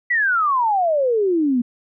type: exponential sweep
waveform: sine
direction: down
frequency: 1997 to 233.1 Hz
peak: -15 dBFS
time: 0.1-1.62 s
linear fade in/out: 10 ms
effects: none